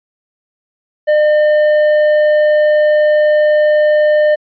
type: tone with hard clipping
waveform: sine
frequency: 604 Hz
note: D5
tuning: 48 cents sharp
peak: -9 dBFS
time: 1.07-4.36 s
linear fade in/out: 20 ms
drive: 6 dB
effects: resampled to 11025 Hz